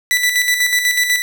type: tone with tremolo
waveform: sawtooth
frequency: 1975.5 Hz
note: B6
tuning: in tune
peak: -8 dBFS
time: 0.11-1.22 s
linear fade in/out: 0 ms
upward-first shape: square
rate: 8.1 Hz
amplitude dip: 50%
effects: none